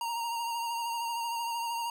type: tone with vibrato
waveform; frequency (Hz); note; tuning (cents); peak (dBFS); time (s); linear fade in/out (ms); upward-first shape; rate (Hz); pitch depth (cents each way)
square; 932; A#5; -1; -32; 0.01-1.9; 2; triangle; 13; 33
effects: none